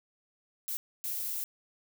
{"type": "noise bursts at uneven times", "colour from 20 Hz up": "violet", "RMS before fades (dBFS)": -35, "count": 2, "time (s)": [[0.68, 0.77], [1.04, 1.44]], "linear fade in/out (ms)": 0, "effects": []}